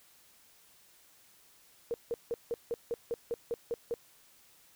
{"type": "tone bursts", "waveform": "sine", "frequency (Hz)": 469.4, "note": "A#4", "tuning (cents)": 12, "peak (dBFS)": -30, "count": 11, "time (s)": [1.91, 3.94], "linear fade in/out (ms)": 0, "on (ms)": 30, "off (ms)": 170, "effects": ["white hiss -62 dBFS RMS until 4.75 s"]}